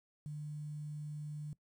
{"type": "tone with quantisation", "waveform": "sine", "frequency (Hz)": 150, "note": "D3", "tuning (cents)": 37, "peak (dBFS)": -40, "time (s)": [0.26, 1.53], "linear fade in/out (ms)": 0, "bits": 11, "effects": ["noise-tail reverb RT60 0.1 s tail -20 dB re dry"]}